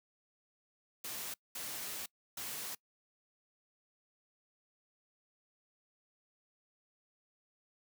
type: noise bursts at uneven times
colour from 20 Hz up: white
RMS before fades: -42 dBFS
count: 3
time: 1.04-1.34 / 1.55-2.06 / 2.37-2.75 s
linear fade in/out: 5 ms
effects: noise-tail reverb RT60 0.1 s tail -24 dB re dry + high-pass 100 Hz 12 dB/octave